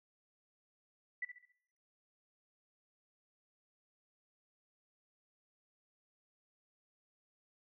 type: tone with echo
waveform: sine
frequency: 1975.5 Hz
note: B6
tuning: in tune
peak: -36 dBFS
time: 1.22-1.25 s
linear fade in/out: 5 ms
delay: 68 ms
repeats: 4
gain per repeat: -8 dB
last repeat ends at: 1.522 s
effects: noise-tail reverb RT60 0.6 s tail -17 dB re dry